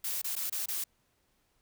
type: noise with dropouts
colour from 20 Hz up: blue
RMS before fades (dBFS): -34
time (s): 0.04-0.84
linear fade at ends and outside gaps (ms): 5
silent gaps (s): 0.217-0.243 / 0.354-0.363 / 0.498-0.523 / 0.659-0.684
effects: pink hiss -73 dBFS RMS until 1.61 s